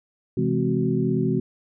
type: tone cluster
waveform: sine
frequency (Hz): 131.8 / 166.6 / 209.4 / 259.4 / 371.8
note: C3 / E3 / G#3 / C4 / F#4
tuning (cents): +13 / +19 / +15 / -15 / +8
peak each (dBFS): -26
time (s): 0.37-1.4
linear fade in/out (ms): 5
effects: none